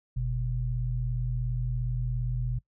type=tone pair together; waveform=sine; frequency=46.25 / 123.47 Hz; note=F#1 / B2; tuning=0 / 0 cents; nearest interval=octave + perfect fourth; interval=1700 cents; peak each=-30 / -29 dBFS; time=0.16-2.59 s; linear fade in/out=10 ms; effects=noise-tail reverb RT60 0.1 s tail -21 dB re dry